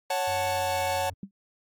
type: chord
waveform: 45% pulse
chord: F# minor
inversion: second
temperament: equal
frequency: 554.4 / 740 / 880 Hz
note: C#5 / F#5 / A5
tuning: 0 / 0 / 0 cents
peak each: -30 dBFS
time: 0.1-1.1 s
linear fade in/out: 5 ms
type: tone with pitch glide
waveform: triangle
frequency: 93.5 to 90 Hz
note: F#2 to F#2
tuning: +19 to -47 cents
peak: -37 dBFS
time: 0.27-1.14 s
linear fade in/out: 10 ms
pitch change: -66 cents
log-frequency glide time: 0.52-0.75 s
type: tone with exponential decay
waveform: sine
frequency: 196 Hz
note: G3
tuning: in tune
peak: -30 dBFS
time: 1.23-1.31 s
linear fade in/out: 2 ms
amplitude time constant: 16 ms
effects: AAC 64 kbps